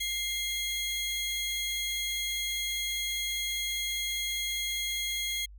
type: tone pair together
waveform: sawtooth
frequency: 2100 / 3295 Hz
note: C7 / G#7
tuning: +6 / -14 cents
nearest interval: minor sixth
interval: 780 cents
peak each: -31 / -29 dBFS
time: 0-5.46 s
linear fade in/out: 10 ms
effects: added 50 Hz sine -46 dBFS peak until 5.58 s